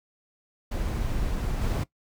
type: noise with level steps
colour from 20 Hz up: brown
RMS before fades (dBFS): -28 / -25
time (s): 0.71-1.84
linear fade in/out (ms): 10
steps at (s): 1.61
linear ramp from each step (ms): 10
effects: noise-tail reverb RT60 0.1 s tail -19 dB re dry